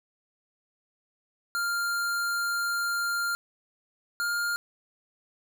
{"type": "tone pair in turn", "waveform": "square", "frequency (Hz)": [1396.9, 1408.2], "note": ["F6", "F6"], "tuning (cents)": [0, 14], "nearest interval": "unison", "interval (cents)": 14, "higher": "second", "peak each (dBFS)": -27, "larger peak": "neither", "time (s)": [[1.55, 3.35], [4.2, 4.56]], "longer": "first", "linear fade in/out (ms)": 0, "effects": []}